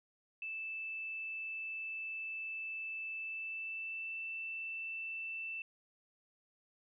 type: tone with pitch glide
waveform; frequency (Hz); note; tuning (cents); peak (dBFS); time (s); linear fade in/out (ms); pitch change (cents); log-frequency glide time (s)
sine; 2637 to 2661; E7 to E7; 0 to +16; -39; 0.42-5.62; 2; +16; 3.18-4.18
effects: none